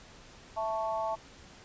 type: chord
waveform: sine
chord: A major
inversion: second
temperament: equal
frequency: 659.3 / 880 / 1108.7 Hz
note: E5 / A5 / C#6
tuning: 0 / 0 / 0 cents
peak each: -33 / -33 / -38 dBFS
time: 0.56-1.16 s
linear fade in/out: 20 ms
effects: pink hiss -53 dBFS RMS until 1.64 s + resampled to 16000 Hz